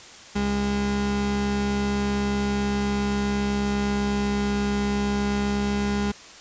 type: tone pair together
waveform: 35% pulse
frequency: 68 / 203.8 Hz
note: C#2 / G#3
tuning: -33 / -32 cents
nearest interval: octave + perfect fifth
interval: 1901 cents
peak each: -29 / -21 dBFS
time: 0.35-6.12 s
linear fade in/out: 10 ms
effects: white hiss -44 dBFS RMS until 6.4 s + resampled to 16000 Hz